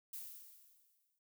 violet noise with exponential decay, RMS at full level -45 dBFS, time 0.13-1.19 s, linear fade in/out 5 ms, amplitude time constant 230 ms, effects none

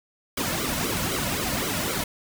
pink noise with flanger, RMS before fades -27 dBFS, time 0.37-2.04 s, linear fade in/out 5 ms, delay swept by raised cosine 1.1 to 2.6 ms, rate 3.9 Hz, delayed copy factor -0.9, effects none

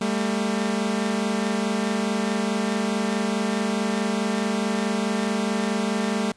sawtooth tone pair together, 200 / 224.7 Hz, G3 / A3, +35 / +37 cents, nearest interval major second, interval 202 cents, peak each -21 dBFS, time 0.01-6.32 s, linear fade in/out 5 ms, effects pink hiss -58 dBFS RMS until 6.36 s + resampled to 22050 Hz

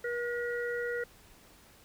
harmonic tone, 479.2 Hz, A#4, 48 cents sharp, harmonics 1 / 3 / 4, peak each -33 / -38 / -39 dBFS, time 0.04-1.04 s, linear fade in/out 5 ms, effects pink hiss -58 dBFS RMS until 1.84 s

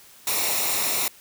white noise with comb filter, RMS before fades -24 dBFS, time 0.27-1.08 s, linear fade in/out 2 ms, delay 0.63 ms, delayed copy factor -0.6, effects white hiss -50 dBFS RMS until 1.2 s

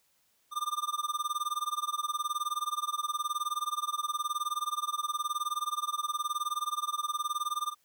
square tone with tremolo, 1200 Hz, D6, 37 cents sharp, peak -28 dBFS, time 0.51-7.75 s, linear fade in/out 50 ms, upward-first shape sine, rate 19 Hz, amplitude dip 95%, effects white hiss -71 dBFS RMS until 7.84 s

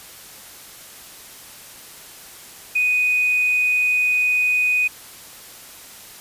sine tone with hard clipping, 2489 Hz, D#7, in tune, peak -16 dBFS, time 2.75-4.88 s, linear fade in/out 10 ms, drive 1 dB, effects white hiss -41 dBFS RMS until 6.2 s + resampled to 32000 Hz

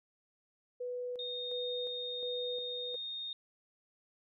sine tone with tremolo, 493.9 Hz, B4, in tune, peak -36 dBFS, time 0.8-2.96 s, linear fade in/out 10 ms, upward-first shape square, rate 1.4 Hz, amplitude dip 45%
sine tone, 3688 Hz, A#7, 19 cents flat, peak -38 dBFS, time 1.19-3.33 s, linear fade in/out 2 ms
effects none

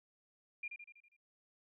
sine tone with echo, 2402 Hz, D7, 38 cents sharp, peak -39 dBFS, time 0.63-0.68 s, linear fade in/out 5 ms, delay 81 ms, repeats 6, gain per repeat -5 dB, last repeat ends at 1.166 s, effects none

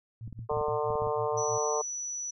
sine tone with tremolo, 113.6 Hz, A#2, 44 cents flat, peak -36 dBFS, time 0.21-1.58 s, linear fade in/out 0 ms, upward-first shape sine, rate 6.2 Hz, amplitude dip 100%
clicks, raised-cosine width 5 ms, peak -30 dBFS, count 11, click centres 0.277 / 0.327 / 0.391 / 0.515 / 0.571 / 0.612 / 0.684 / 0.905 / 0.955 / 1.021 / 1.07 s
harmonic tone, 150 Hz, D3, 37 cents sharp, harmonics 3 / 4 / 5 / 6 / 7 / 8, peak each -30 / -34 / -36 / -37 / -35 / -42 dBFS, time 0.49-1.82 s, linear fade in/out 10 ms
sine tone, 5920 Hz, F#8, in tune, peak -33 dBFS, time 1.37-2.31 s, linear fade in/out 10 ms
effects none

